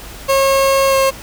30% pulse tone with pitch glide, 543 to 537.4 Hz, C#5 to C5, -36 to +46 cents, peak -8 dBFS, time 0.28-1.11 s, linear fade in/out 20 ms, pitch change -18 cents, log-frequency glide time 0.89-0.95 s, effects added 50 Hz sine -37 dBFS peak until 1.22 s + pink hiss -34 dBFS RMS until 1.22 s

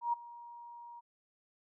sine tone with ADSR envelope, 947 Hz, A#5, 27 cents sharp, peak -27 dBFS, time 0.01-1.01 s, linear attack 120 ms, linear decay 12 ms, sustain -20 dB, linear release 23 ms, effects none

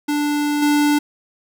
square tone with level steps, 293.7 Hz, D4, in tune, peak -18 / -14 dBFS, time 0.08-0.99 s, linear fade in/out 10 ms, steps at 0.62 s, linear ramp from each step 5 ms, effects none

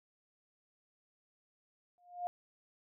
sine tone with exponential growth, 709 Hz, F5, 26 cents sharp, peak -31 dBFS, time 1.98-2.27 s, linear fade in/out 0 ms, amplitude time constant 63 ms, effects none

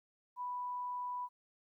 sine tone, 987.8 Hz, B5, in tune, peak -37 dBFS, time 0.36-1.29 s, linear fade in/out 50 ms, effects 13-bit

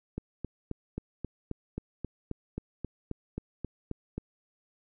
click train, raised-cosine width 3 ms, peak -21 dBFS, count 16, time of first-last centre 0.18-4.18 s, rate 3.75 Hz, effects none

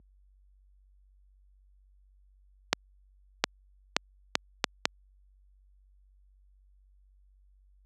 accelerating click train, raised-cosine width 0.2 ms, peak -3 dBFS, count 6, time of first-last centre 2.73-4.855 s, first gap 710 ms, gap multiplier 0.74, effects added 48 Hz sine -34 dBFS peak until 7.85 s + high-pass 200 Hz 12 dB/octave

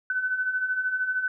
sine beating tone pair, 1500 / 1513 Hz, F#6 / F#6, +23 / +38 cents, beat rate 13 Hz, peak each -32 / -25 dBFS, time 0.1-1.28 s, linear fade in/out 2 ms, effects none

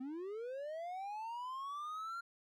triangle linear sweep, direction up, 248.2 to 1396 Hz, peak -39 dBFS, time 0-2.21 s, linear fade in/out 10 ms, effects none

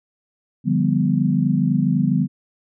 sine chord, G dominant seventh, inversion second, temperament equal with one note detuned, 146.83 / 174.61 / 198.85 / 246.9 Hz, D3 / F3 / G3 / B3, 0 / 0 / +25 / 0 cents, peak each -21 dBFS, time 0.64-2.28 s, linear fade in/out 50 ms, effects none

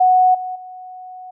sine tone with level steps, 738 Hz, F#5, 5 cents flat, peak -9 / -23 / -32 dBFS, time 0-1.31 s, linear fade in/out 10 ms, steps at 0.34 / 0.55 s, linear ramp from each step 10 ms, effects none

